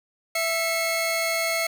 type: tone pair together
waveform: sawtooth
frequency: 662 / 2173 Hz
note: E5 / C#7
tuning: +7 / -35 cents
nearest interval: octave + major sixth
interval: 2058 cents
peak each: -22 dBFS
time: 0.35-1.67 s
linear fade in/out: 5 ms
effects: none